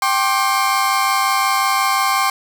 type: chord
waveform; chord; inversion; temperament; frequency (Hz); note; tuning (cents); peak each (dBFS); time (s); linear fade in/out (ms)
35% pulse; G suspended fourth; none; equal with one note detuned; 784 / 1069.1 / 1174.7; G5 / C6 / D6; 0 / +37 / 0; -18 / -16 / -19; 0.02-2.3; 2
effects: none